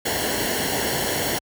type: noise with comb filter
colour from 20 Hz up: pink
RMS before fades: -24 dBFS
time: 0.05-1.39 s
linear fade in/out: 10 ms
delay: 0.81 ms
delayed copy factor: -0.7
effects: high-pass 60 Hz 12 dB/octave